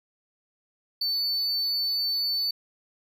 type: tone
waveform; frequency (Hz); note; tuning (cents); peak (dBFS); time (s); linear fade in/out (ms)
triangle; 4502; C#8; +26; -23; 1.01-2.51; 5
effects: none